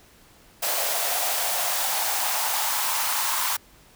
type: noise with high-pass filter sweep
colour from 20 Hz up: white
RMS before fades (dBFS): -25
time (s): 0.62-3.57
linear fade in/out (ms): 10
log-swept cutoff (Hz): 610 to 1000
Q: 3.9
effects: pink hiss -54 dBFS RMS until 3.95 s